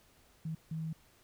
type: tone bursts at uneven times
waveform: sine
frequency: 160 Hz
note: D#3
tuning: 49 cents sharp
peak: -35 dBFS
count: 2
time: 0.45-0.55 / 0.71-0.93 s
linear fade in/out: 5 ms
effects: pink hiss -65 dBFS RMS until 1.23 s